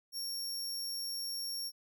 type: tone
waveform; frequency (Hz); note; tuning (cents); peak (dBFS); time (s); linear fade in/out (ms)
sawtooth; 5520; F8; -21; -34; 0.12-1.72; 50
effects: none